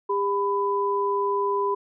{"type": "tone pair together", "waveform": "sine", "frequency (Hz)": [401.4, 998], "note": ["G4", "B5"], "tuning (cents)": [41, 18], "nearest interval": "octave + major third", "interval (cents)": 1577, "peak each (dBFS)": -24, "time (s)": [0.09, 1.75], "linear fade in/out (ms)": 10, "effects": []}